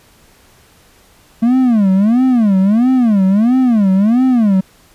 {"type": "tone with vibrato", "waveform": "triangle", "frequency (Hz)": 221.7, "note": "A3", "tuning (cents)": 13, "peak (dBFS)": -6, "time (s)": [1.42, 4.61], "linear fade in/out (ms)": 10, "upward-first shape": "sine", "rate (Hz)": 1.5, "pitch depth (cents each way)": 280, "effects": ["pink hiss -48 dBFS RMS until 4.94 s", "resampled to 32000 Hz"]}